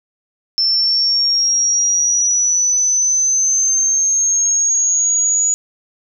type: linear sweep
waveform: sine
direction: up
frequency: 5340 to 6850 Hz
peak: -12 dBFS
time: 0.58-5.54 s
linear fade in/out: 0 ms
effects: none